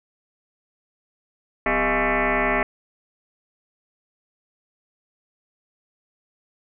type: tone with frequency modulation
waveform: sine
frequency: 689 Hz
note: F5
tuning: 24 cents flat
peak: -18 dBFS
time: 1.66-2.63 s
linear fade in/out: 2 ms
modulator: 218 Hz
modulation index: 7.2
effects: none